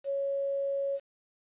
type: tone with quantisation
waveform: sine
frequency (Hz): 554.4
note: C#5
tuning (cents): 0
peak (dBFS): -28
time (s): 0.04-1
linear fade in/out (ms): 50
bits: 9
effects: resampled to 8000 Hz